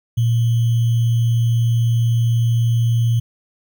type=tone with sample-and-hold; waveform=sine; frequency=116.54 Hz; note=A#2; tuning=in tune; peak=-13 dBFS; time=0.17-3.2 s; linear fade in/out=10 ms; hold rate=3150 Hz; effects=none